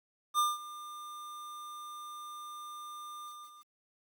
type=tone with ADSR envelope; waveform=square; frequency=1200 Hz; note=D6; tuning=37 cents sharp; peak=-25 dBFS; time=0.34-3.7 s; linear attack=47 ms; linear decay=190 ms; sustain=-19 dB; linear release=440 ms; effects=10-bit

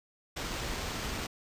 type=noise with sample-and-hold; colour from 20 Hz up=pink; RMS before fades=-36 dBFS; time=0.36-1.27 s; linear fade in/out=10 ms; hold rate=11025 Hz; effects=resampled to 32000 Hz

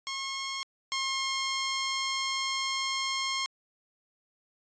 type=tone pair in turn; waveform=10% pulse; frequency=1081 / 1071.1 Hz; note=C#6 / C6; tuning=-44 / +40 cents; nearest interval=unison; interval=16 cents; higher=first; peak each=-24 / -20 dBFS; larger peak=second; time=0.07-0.63 / 0.92-3.46 s; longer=second; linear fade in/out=0 ms; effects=resampled to 16000 Hz

